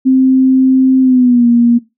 sine tone with pitch glide, 261.6 to 237.1 Hz, C4 to A#3, 0 to +30 cents, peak -5 dBFS, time 0.05-1.79 s, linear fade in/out 20 ms, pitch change -170 cents, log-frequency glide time 1.01-1.47 s, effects noise-tail reverb RT60 0.2 s tail -17 dB re dry

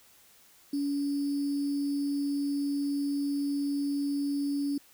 sine tone with sample-and-hold, 283.8 Hz, C#4, 41 cents sharp, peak -27 dBFS, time 0.73-4.78 s, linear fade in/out 5 ms, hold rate 4900 Hz, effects white hiss -59 dBFS RMS until 4.93 s

